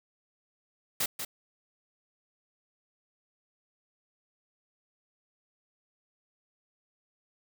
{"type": "noise with echo", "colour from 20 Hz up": "white", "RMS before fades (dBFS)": -29, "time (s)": [1, 1.06], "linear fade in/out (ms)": 5, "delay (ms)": 190, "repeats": 1, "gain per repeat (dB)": -7, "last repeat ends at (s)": 1.25, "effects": []}